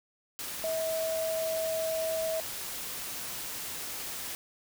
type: tone in noise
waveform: sine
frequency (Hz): 645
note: E5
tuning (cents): -38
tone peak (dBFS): -29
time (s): 0.64-2.4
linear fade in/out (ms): 0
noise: white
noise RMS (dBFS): -38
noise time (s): 0.39-4.35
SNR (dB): +6
effects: none